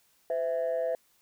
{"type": "tone pair together", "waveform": "sine", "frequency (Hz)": [509.6, 659.3], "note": ["C5", "E5"], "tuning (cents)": [-46, 0], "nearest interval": "major third", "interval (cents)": 446, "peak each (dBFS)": -28, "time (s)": [0.3, 0.95], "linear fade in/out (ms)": 2, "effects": ["tanh soft clip ceiling -23 dBFS", "white hiss -67 dBFS RMS until 1.21 s"]}